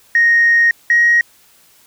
sine tone pair in turn, 1864.7 / 1886.4 Hz, A#6 / A#6, 0 / +20 cents, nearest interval unison, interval 20 cents, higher second, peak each -7 dBFS, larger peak neither, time 0.15-0.71 / 0.9-1.21 s, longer first, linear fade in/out 2 ms, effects tanh soft clip ceiling -4 dBFS + white hiss -50 dBFS RMS until 1.86 s

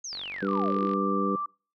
sine exponential sweep, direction down, 6645 to 278.2 Hz, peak -34 dBFS, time 0.04-0.89 s, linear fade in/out 5 ms
click train, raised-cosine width 0.3 ms, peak -27 dBFS, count 39, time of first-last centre 0.13-0.935 s, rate 47.2 Hz
harmonic tone, 98 Hz, G2, in tune, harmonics 2 / 3 / 4 / 5, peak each -29 / -31 / -32 / -33 dBFS, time 0.42-1.36 s, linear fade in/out 5 ms
sine tone with pitch glide, 1182 to 1172.5 Hz, D6 to D6, +11 to -3 cents, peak -28 dBFS, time 0.48-1.46 s, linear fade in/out 5 ms, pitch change -14 cents, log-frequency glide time 0.76-1.3 s
effects noise-tail reverb RT60 0.4 s tail -26 dB re dry

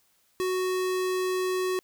square tone, 370 Hz, F#4, in tune, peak -26 dBFS, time 0.4-1.79 s, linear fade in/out 0 ms, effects white hiss -67 dBFS RMS until 1.83 s

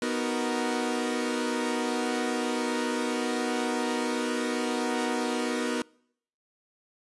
sawtooth chord, B major seventh, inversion none, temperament equal, 246.9 / 311.1 / 370 / 466.2 Hz, B3 / D#4 / F#4 / A#4, 0 / 0 / 0 / 0 cents, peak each -26 / -30 / -31 / -29 dBFS, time 0.02-5.82 s, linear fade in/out 2 ms, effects noise-tail reverb RT60 0.7 s tail -26 dB re dry + resampled to 24000 Hz

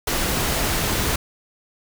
pink noise, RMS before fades -22 dBFS, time 0.07-1.16 s, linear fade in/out 5 ms, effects none

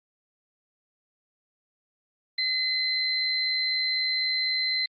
sine tone pair together, 2044 / 4088 Hz, C7 / C8, -41 / -41 cents, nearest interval octave, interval 1200 cents, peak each -29 / -25 dBFS, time 2.38-4.86 s, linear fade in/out 5 ms, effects Opus 24 kbps

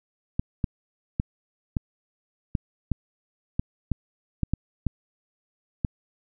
clicks, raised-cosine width 5 ms, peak -11 dBFS, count 12, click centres 0.395 / 0.642 / 1.199 / 1.768 / 2.552 / 2.917 / 3.595 / 3.917 / 4.433 / 4.536 / 4.867 / 5.848 s, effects none

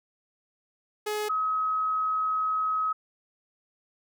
sawtooth / sine tone pair in turn, 422.2 / 1274.3 Hz, G#4 / D#6, +29 / +41 cents, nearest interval octave + perfect fifth, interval 1912 cents, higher second, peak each -24 dBFS, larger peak neither, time 1.06-1.29 / 1.29-2.93 s, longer second, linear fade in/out 10 ms, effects none

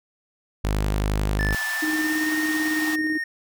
sawtooth tone, 51.3 Hz, G#1, 21 cents flat, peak -17 dBFS, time 0.64-1.55 s, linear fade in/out 5 ms
triangle tone with pitch glide, 1752 to 1844.4 Hz, A6 to A#6, -8 to -19 cents, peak -23 dBFS, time 1.39-3.24 s, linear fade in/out 5 ms, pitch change +89 cents, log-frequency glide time 1.64-2.33 s
pink high-pass noise, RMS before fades -33 dBFS, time 1.52-2.96 s, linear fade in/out 10 ms, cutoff 670 Hz, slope 96 dB/octave
sine tone with tremolo, 310.6 Hz, D#4, 3 cents flat, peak -22 dBFS, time 1.82-3.18 s, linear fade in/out 10 ms, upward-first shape square, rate 18 Hz, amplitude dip 35%
effects none

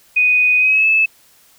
sine tone with pitch glide, 2489 to 2610 Hz, D#7 to E7, 0 to -18 cents, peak -10 dBFS, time 0.16-1.06 s, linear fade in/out 10 ms, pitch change +82 cents, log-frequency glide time 0.58-0.87 s, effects white hiss -51 dBFS RMS until 1.58 s

